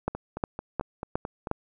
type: two click trains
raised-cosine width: 1 ms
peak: -19 / -12 dBFS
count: 7 / 5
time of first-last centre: 0.15-1.472 / 0.08-1.514 s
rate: 4.54 / 2.79 Hz
effects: none